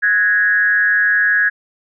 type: tone with frequency modulation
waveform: sine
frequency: 1661.2 Hz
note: G#6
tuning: in tune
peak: -11 dBFS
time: 0.02-1.5 s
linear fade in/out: 20 ms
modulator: 186 Hz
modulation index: 0.63
effects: none